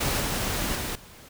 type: noise with level steps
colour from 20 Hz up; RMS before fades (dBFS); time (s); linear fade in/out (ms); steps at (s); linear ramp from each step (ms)
pink; -26 / -28 / -31 / -48; 0-1.29; 10; 0.2 / 0.75 / 0.95; 5
effects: none